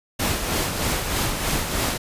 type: noise with tremolo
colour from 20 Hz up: pink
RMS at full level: -22 dBFS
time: 0.19-1.98 s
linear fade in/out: 10 ms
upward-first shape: sine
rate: 3.2 Hz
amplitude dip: 45%
effects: resampled to 32000 Hz